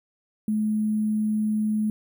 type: tone with sample-and-hold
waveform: sine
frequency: 213.9 Hz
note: A3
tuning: 49 cents flat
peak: -21 dBFS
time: 0.48-1.9 s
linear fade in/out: 2 ms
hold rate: 11025 Hz
effects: none